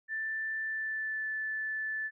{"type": "tone with pitch glide", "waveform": "sine", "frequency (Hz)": [1768, 1748.7], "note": ["A6", "A6"], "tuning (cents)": [8, -11], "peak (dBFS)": -32, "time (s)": [0.08, 2.11], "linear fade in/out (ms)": 50, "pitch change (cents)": -19, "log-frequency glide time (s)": [0.62, 1.27], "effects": []}